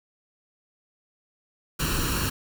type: noise with comb filter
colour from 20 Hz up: pink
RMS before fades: -26 dBFS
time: 1.79-2.3 s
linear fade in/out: 10 ms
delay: 0.71 ms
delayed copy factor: +0.7
effects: none